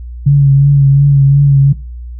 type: tone with vibrato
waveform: sine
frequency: 140 Hz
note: C#3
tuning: 18 cents sharp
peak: -3 dBFS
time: 0.26-1.73 s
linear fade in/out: 10 ms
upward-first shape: triangle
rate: 2.8 Hz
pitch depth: 37 cents each way
effects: noise-tail reverb RT60 0.3 s tail -19 dB re dry + added 60 Hz sine -23 dBFS peak until 2.19 s